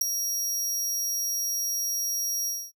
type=tone with ADSR envelope; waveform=sawtooth; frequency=5660 Hz; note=F8; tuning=22 cents sharp; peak=-14 dBFS; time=0.01-2.72 s; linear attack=7 ms; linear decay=4 ms; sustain=-10 dB; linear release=250 ms; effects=noise-tail reverb RT60 0.1 s tail -26 dB re dry